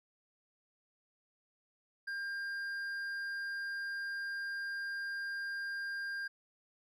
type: tone with hard clipping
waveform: triangle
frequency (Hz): 1600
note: G6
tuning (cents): +35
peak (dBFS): -38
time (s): 2.07-6.28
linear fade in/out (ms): 10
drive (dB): 8
effects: none